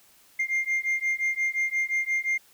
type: beating tone pair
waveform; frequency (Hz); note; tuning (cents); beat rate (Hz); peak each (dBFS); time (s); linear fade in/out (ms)
sine; 2107 / 2112.7; C7 / C7; +12 / +16; 5.7; -25; 0.39-2.38; 10
effects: tanh soft clip ceiling -21 dBFS + white hiss -58 dBFS RMS until 2.53 s